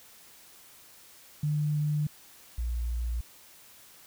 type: tone pair in turn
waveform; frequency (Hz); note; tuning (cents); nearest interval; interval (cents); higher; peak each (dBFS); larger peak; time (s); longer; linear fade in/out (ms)
sine; 149.5 / 58.97; D3 / A#1; +31 / +21; octave + major third; 1610; first; -25 / -28; first; 1.43-2.07 / 2.58-3.21; first; 5
effects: white hiss -54 dBFS RMS until 4.06 s